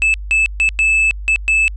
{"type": "tone bursts at uneven times", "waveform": "triangle", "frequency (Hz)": 2619, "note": "E7", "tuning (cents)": -12, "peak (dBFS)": -9, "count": 6, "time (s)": [[0.02, 0.14], [0.31, 0.46], [0.6, 0.69], [0.79, 1.11], [1.28, 1.36], [1.48, 1.68]], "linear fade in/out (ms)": 0, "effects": ["added 50 Hz sine -24 dBFS peak until 1.76 s", "resampled to 22050 Hz"]}